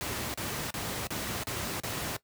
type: noise bursts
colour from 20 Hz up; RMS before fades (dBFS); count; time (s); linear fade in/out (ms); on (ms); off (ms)
pink; -34; 6; 0.01-2.165; 0; 330; 35
effects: noise-tail reverb RT60 0.1 s tail -17 dB re dry + high-pass 80 Hz 12 dB/octave